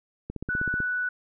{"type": "click train", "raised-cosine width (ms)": 3, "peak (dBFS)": -20, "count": 9, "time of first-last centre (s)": [0.3, 0.803], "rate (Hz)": 15.9}
{"type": "tone", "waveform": "sine", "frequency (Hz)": 1482, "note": "F#6", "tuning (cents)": 2, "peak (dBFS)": -25, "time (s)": [0.49, 1.09], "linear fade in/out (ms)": 5}
{"effects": []}